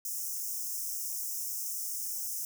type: high-pass noise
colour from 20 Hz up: white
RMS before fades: -36 dBFS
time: 0.05-2.45 s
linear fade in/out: 2 ms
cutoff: 5300 Hz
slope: 96 dB/octave
effects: none